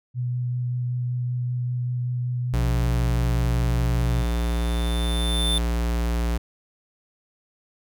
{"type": "tone with vibrato", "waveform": "sine", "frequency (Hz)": 123.47, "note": "B2", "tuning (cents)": 0, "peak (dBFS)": -23, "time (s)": [0.14, 4.25], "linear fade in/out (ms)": 50, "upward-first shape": "sine", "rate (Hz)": 5.2, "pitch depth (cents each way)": 10}
{"type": "tone", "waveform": "square", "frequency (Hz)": 58.27, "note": "A#1", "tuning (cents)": 0, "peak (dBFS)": -22, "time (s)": [2.53, 6.38], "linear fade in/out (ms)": 10}
{"type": "tone with exponential growth", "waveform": "square", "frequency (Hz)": 3553, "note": "A7", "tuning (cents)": 16, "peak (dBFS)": -22, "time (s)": [3.69, 5.58], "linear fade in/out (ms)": 1, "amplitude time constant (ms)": 410}
{"effects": []}